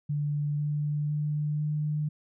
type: tone with pitch steps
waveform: sine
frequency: 146.83 / 148.11 / 149.4 / 150.7 Hz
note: D3 / D3 / D3 / D3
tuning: 0 / +15 / +30 / +45 cents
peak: -26 dBFS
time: 0.09-2.09 s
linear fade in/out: 10 ms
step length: 500 ms
effects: none